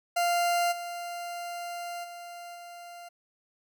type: tone with level steps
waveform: 40% pulse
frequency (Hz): 696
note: F5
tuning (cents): -6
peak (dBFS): -23 / -34 / -40 / -42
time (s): 0.16-3.09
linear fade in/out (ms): 10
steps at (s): 0.71 / 2.03 / 2.54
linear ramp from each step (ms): 20
effects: none